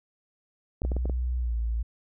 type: clicks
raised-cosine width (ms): 2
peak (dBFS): -20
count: 6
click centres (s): 0.819 / 0.85 / 0.918 / 0.966 / 1.056 / 1.097
type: tone with pitch glide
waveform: sine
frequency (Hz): 61.74 to 56.94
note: B1 to A#1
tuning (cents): 0 to -40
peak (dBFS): -25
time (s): 0.83-1.83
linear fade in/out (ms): 10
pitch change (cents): -140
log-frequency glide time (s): 1.39-1.56
effects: none